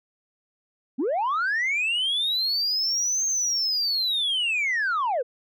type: linear two-way sweep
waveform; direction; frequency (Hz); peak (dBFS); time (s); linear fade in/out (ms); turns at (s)
sine; up then down; 220.7 to 6420 to 452.5; -20; 0.98-5.23; 20; 3.26
effects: tanh soft clip ceiling -20 dBFS